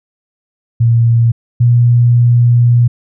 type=tone pair in turn; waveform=sine; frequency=116.54 / 120.16 Hz; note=A#2 / B2; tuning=0 / -47 cents; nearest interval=minor second; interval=53 cents; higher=second; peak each=-6 / -5 dBFS; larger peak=second; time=0.8-1.32 / 1.6-2.88 s; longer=second; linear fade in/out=10 ms; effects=none